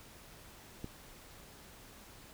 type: click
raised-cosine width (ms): 3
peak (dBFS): -27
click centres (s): 0.844
effects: pink hiss -55 dBFS RMS until 2.33 s